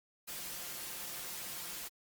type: noise with comb filter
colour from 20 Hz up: white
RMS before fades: -43 dBFS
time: 0.27-1.89 s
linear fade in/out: 20 ms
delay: 5.7 ms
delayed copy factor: +0.5
effects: Opus 48 kbps